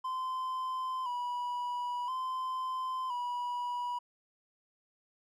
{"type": "tone with vibrato", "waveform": "triangle", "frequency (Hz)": 1003, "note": "B5", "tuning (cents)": 26, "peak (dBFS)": -31, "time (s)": [0.04, 3.99], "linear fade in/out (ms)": 10, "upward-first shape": "square", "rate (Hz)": 0.49, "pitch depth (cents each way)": 49, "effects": []}